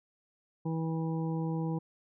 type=harmonic tone; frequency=162.1 Hz; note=E3; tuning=29 cents flat; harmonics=1 / 2 / 3 / 5 / 6; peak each=-31 / -37 / -41 / -45 / -47 dBFS; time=0.65-1.79 s; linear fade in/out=10 ms; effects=none